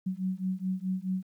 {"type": "beating tone pair", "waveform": "sine", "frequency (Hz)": [184.6, 189.3], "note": ["F#3", "F#3"], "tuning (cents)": [-4, 40], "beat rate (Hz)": 4.7, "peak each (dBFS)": [-32, -32], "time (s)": [0.06, 1.23], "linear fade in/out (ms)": 10, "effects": ["11-bit"]}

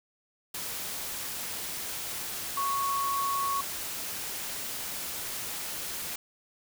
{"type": "tone in noise", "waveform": "sine", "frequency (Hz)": 1108.7, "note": "C#6", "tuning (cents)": 0, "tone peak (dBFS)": -27, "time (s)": [2.57, 3.61], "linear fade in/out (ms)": 5, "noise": "white", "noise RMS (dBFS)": -36, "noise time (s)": [0.54, 6.16], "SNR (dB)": 6, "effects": []}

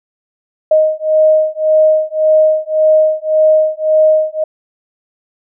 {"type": "beating tone pair", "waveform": "sine", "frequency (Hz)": [622.3, 624.1], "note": ["D#5", "D#5"], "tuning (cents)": [0, 5], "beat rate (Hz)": 1.8, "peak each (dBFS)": -11, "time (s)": [0.71, 4.44], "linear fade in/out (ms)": 5, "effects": []}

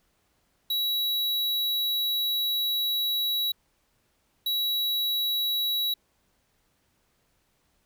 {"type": "tone bursts at uneven times", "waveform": "square", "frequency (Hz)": 3900, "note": "B7", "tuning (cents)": -23, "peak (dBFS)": -25, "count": 2, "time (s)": [[0.7, 3.52], [4.46, 5.94]], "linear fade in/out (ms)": 5, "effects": ["pink hiss -70 dBFS RMS until 7.85 s"]}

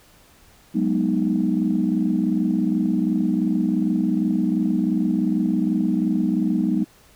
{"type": "chord", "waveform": "sine", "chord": "G# minor seventh", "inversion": "third", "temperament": "equal with one note detuned", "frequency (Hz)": [185, 207.7, 245, 311.1], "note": ["F#3", "G#3", "B3", "D#4"], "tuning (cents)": [0, 0, -14, 0], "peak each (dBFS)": -23, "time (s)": [0.74, 6.85], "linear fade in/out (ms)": 20, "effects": ["tanh soft clip ceiling -9 dBFS", "pink hiss -53 dBFS RMS until 7.15 s"]}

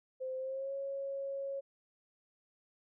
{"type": "tone with pitch glide", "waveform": "sine", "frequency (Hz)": [519, 549.9], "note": ["C5", "C#5"], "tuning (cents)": [-14, -14], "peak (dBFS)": -36, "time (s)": [0.2, 1.61], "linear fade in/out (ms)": 20, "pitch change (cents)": 100, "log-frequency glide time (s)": [0.37, 0.73], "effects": []}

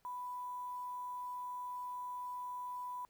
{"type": "tone with quantisation", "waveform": "sine", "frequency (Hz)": 991, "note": "B5", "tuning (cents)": 6, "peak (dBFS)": -40, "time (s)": [0.05, 3.05], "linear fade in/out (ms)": 0, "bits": 10, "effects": ["pink hiss -75 dBFS RMS until 3.09 s"]}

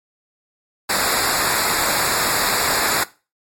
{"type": "noise with comb filter", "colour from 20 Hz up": "pink", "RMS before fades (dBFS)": -19, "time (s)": [0.89, 3.04], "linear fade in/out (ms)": 10, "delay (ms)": 0.33, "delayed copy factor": -0.9, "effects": ["noise-tail reverb RT60 0.3 s tail -18 dB re dry", "MP3 64 kbps"]}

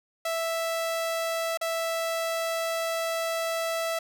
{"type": "tone with dropouts", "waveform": "sawtooth", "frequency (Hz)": 659.3, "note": "E5", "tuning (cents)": 0, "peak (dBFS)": -23, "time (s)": [0.25, 3.99], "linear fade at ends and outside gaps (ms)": 5, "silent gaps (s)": [1.574, 1.612], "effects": []}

